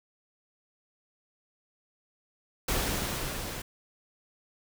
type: noise with level ramp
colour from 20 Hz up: pink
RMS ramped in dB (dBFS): -28 to -38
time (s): 2.68-3.62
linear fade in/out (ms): 5
effects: none